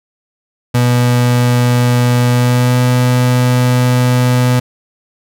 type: tone with pitch glide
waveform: 35% pulse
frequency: 122.5 to 124.64 Hz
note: B2 to B2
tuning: -14 to +16 cents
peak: -7 dBFS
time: 0.74-4.6 s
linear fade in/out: 10 ms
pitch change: +30 cents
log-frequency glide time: 2.3-2.8 s
effects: none